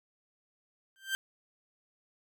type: tone with exponential growth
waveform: 30% pulse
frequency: 1568 Hz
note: G6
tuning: in tune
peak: -24 dBFS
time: 0.96-1.15 s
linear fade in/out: 0 ms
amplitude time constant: 40 ms
effects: none